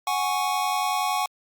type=chord; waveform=square; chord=F# suspended second; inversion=none; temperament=equal; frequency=740 / 830.6 / 1108.7 Hz; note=F#5 / G#5 / C#6; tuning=0 / 0 / 0 cents; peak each=-28 dBFS; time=0.07-1.26 s; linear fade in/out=2 ms; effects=Opus 48 kbps